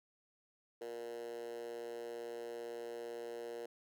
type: tone with high-pass filter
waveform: 10% pulse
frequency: 117.8 Hz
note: A#2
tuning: 19 cents sharp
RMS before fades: -45 dBFS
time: 0.81-3.66 s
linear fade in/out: 5 ms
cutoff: 430 Hz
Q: 6
effects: none